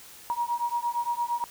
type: beating tone pair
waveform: sine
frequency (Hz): 947 / 955.7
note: A#5 / A#5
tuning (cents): +27 / +43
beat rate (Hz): 8.7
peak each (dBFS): -29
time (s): 0.3-1.44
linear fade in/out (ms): 0
effects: white hiss -48 dBFS RMS until 1.5 s